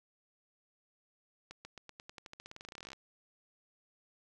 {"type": "accelerating click train", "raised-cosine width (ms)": 0.2, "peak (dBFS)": -30, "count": 27, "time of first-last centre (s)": [1.51, 2.932], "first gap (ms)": 140, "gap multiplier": 0.91, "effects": []}